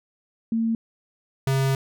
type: tone pair in turn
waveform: sine / square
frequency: 226.7 / 134.8 Hz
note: A#3 / C#3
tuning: -48 / -48 cents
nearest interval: major sixth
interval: 900 cents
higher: first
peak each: -20 dBFS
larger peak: neither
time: 0.52-0.75 / 1.47-1.75 s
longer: second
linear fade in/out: 2 ms
effects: none